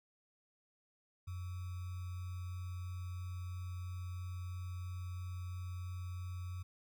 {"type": "tone with sample-and-hold", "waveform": "sine", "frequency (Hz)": 90.3, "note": "F#2", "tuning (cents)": -42, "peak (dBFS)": -40, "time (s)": [1.27, 6.63], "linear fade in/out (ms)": 10, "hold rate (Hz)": 1225, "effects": []}